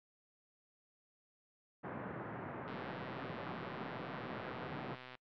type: band-pass noise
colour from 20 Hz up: pink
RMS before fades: -45 dBFS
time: 1.83-4.96 s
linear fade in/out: 20 ms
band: 120 to 1700 Hz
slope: 24 dB/octave
type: click train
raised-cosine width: 0.3 ms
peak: -34 dBFS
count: 315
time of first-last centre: 2.68-5.152 s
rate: 127 Hz
effects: noise-tail reverb RT60 0.1 s tail -26 dB re dry + low-pass 4000 Hz 12 dB/octave